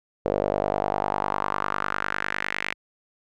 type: tone with band-pass filter sweep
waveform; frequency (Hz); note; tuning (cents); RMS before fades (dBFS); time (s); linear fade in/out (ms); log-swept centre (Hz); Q
sawtooth; 49.9; G1; +32; -27; 0.25-2.74; 10; 510 to 2200; 3.1
effects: none